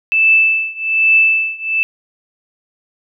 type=tone with tremolo; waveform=sine; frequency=2637 Hz; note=E7; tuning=in tune; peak=-6 dBFS; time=0.12-1.83 s; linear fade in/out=0 ms; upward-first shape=triangle; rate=1.2 Hz; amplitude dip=95%; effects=none